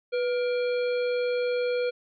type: harmonic tone with a mistuned harmonic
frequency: 471.3 Hz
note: A#4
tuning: 19 cents sharp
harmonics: 1 / 3 / 5 / 7 / 9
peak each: -24 / -38 / -38 / -45 / -44 dBFS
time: 0.12-1.91 s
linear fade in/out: 20 ms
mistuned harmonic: 1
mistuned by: +75 cents
effects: none